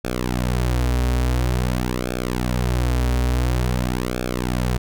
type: tone with flanger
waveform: sawtooth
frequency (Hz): 61.74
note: B1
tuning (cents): 0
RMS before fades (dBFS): -21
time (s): 0.04-4.78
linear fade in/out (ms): 10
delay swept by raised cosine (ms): 1 to 5.9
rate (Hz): 0.48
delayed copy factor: -0.95
effects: none